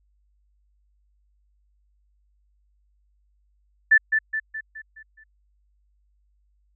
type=tone with echo; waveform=sine; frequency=1760 Hz; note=A6; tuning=in tune; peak=-11 dBFS; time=3.91-3.98 s; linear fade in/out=10 ms; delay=210 ms; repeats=6; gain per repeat=-6 dB; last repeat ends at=5.24 s; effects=added 50 Hz sine -62 dBFS peak until 6.75 s